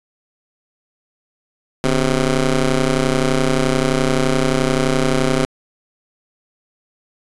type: ring-modulated tone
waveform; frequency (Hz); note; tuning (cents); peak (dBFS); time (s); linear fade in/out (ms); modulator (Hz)
15% pulse; 132.8; C3; +26; -5; 1.84-5.45; 0; 117
effects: resampled to 24000 Hz